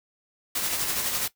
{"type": "noise with tremolo", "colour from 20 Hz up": "white", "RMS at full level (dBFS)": -26, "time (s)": [0.55, 1.28], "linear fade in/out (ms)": 5, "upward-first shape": "sine", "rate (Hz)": 12, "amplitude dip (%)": 40, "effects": ["noise-tail reverb RT60 0.1 s tail -17 dB re dry"]}